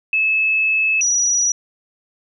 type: tone pair in turn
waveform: sine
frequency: 2600 / 5837 Hz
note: E7 / F#8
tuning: -24 / -24 cents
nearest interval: octave + major second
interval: 1400 cents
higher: second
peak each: -14 dBFS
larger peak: neither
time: 0.13-1.01 / 1.01-1.52 s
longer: first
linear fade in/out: 2 ms
effects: none